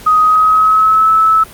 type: tone with pitch glide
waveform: sine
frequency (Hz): 1253 to 1304.7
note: D#6 to E6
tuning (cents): +12 to -18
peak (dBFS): -6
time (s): 0.06-1.44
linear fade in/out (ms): 10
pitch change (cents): +70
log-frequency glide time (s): 0.21-1.1
effects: pink hiss -35 dBFS RMS until 1.53 s + Opus 48 kbps